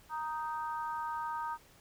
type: harmonic tone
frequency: 311.1 Hz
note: D#4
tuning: in tune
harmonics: 3 / 4 / 5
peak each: -36 / -40 / -46 dBFS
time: 0.09-1.58 s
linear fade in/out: 50 ms
effects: pink hiss -61 dBFS RMS until 1.8 s